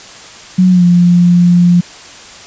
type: tone with pitch glide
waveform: sine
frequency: 183.8 to 175.4 Hz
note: F#3 to F3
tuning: -11 to +8 cents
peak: -4 dBFS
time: 0.58-1.81 s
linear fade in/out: 10 ms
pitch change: -81 cents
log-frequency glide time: 0.7-0.84 s
effects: white hiss -33 dBFS RMS until 2.46 s + resampled to 16000 Hz